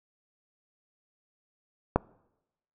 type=click; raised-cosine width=1 ms; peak=-7 dBFS; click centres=1.96 s; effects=noise-tail reverb RT60 0.9 s tail -24 dB re dry